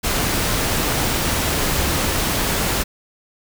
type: noise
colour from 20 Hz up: pink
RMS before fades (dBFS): -20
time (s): 0.03-2.84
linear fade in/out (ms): 20
effects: none